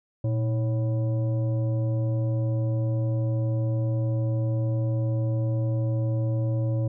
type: tone with frequency modulation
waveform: sine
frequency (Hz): 116.54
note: A#2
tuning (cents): 0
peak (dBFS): -22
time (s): 0.24-6.88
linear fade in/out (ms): 5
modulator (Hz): 435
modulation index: 0.48
effects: none